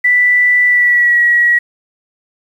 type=tone with pitch glide; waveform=sine; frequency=1975.5 to 1915.9 Hz; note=B6 to A#6; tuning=0 to +47 cents; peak=-7 dBFS; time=0.04-1.59 s; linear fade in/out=10 ms; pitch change=-53 cents; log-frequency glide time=0.66-1.2 s; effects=7-bit